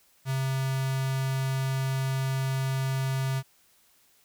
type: tone with notch filter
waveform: square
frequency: 133.3 Hz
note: C3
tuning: 33 cents sharp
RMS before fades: -28 dBFS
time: 0.25-3.43 s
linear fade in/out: 50 ms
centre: 450 Hz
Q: 1.4
effects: white hiss -63 dBFS RMS until 4.24 s